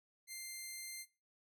10% pulse tone, 2093 Hz, C7, in tune, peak -36 dBFS, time 0.27-1.06 s, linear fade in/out 50 ms, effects noise-tail reverb RT60 0.3 s tail -19 dB re dry

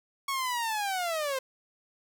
sawtooth linear sweep, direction down, 1113 to 514 Hz, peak -25 dBFS, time 0.28-1.39 s, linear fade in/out 5 ms, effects none

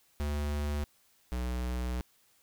square tone pair in turn, 73.42 / 61.74 Hz, D2 / B1, 0 / 0 cents, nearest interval minor third, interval 300 cents, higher first, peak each -31 / -32 dBFS, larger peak first, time 0.2-0.84 / 1.32-2.01 s, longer second, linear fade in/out 0 ms, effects white hiss -67 dBFS RMS until 2.42 s

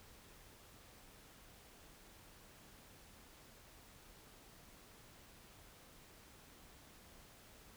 silence, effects pink hiss -61 dBFS RMS until 7.76 s

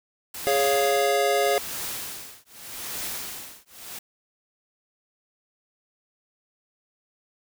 white noise with tremolo, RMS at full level -31 dBFS, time 0.34-3.99 s, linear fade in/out 5 ms, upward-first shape triangle, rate 0.83 Hz, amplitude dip 100%
square chord, Db major, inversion second, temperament equal, 415.3 / 554.4 / 698.5 Hz, Ab4 / Db5 / F5, 0 / 0 / 0 cents, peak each -25 dBFS, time 0.47-1.58 s, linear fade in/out 0 ms
effects none

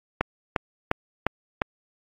click train, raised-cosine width 0.5 ms, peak -6 dBFS, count 5, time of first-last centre 0.21-1.618 s, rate 2.84 Hz, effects AAC 32 kbps

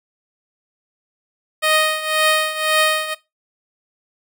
10% pulse tone with tremolo, 622.3 Hz, D#5, in tune, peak -4 dBFS, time 1.62-3.15 s, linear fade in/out 20 ms, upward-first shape triangle, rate 1.9 Hz, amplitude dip 80%, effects noise-tail reverb RT60 0.2 s tail -17 dB re dry

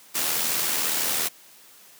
white noise with amplitude modulation, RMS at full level -23 dBFS, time 0.14-1.29 s, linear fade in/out 20 ms, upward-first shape sine, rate 79.8 Hz, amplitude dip 45%, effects white hiss -51 dBFS RMS until 1.99 s + high-pass 150 Hz 12 dB/octave

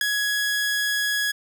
sawtooth tone with ADSR envelope, 1672 Hz, G#6, 11 cents sharp, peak -12 dBFS, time 0.01-1.32 s, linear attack 3 ms, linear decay 4 ms, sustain -6 dB, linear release 13 ms, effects none

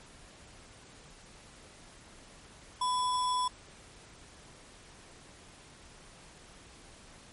sine tone with sample-and-hold, 1000 Hz, B5, 21 cents sharp, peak -27 dBFS, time 2.81-3.48 s, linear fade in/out 5 ms, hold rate 4410 Hz, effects pink hiss -54 dBFS RMS until 7.32 s + MP3 48 kbps

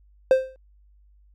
triangle tone with exponential decay, 523 Hz, C5, 1 cent flat, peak -8 dBFS, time 0.31-0.56 s, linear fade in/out 1 ms, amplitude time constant 53 ms, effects added 50 Hz sine -53 dBFS peak until 1.34 s

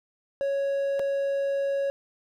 triangle tone with dropouts, 554.4 Hz, C#5, in tune, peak -22 dBFS, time 0.41-1.9 s, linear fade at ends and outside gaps 0 ms, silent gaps 0.994-0.998 s, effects none

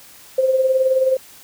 sine tone with tremolo, 523.3 Hz, C5, in tune, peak -11 dBFS, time 0.38-1.17 s, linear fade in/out 5 ms, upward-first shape sine, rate 19 Hz, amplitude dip 55%, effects white hiss -44 dBFS RMS until 1.43 s

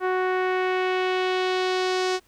sawtooth tone with low-pass filter sweep, 370 Hz, F#4, in tune, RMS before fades -24 dBFS, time 0-2.2 s, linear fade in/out 50 ms, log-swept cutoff 1500 to 5800 Hz, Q 1.5, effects pink hiss -61 dBFS RMS until 2.27 s

